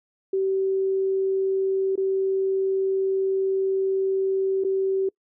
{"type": "tone with dropouts", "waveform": "sine", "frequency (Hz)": 384.6, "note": "G4", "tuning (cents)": -33, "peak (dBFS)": -20, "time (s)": [0.33, 5.09], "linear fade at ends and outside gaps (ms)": 5, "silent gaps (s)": [[1.957, 1.976], [4.639, 4.646]], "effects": ["noise-tail reverb RT60 0.1 s tail -26 dB re dry"]}